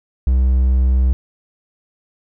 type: tone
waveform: triangle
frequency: 64 Hz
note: C2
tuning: 38 cents flat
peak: -9 dBFS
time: 0.27-1.13 s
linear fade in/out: 0 ms
effects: none